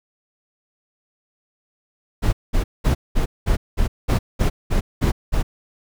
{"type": "noise bursts", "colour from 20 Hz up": "brown", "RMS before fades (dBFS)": -17, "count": 11, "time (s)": [2.22, 5.43], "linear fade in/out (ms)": 20, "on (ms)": 110, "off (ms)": 200, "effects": []}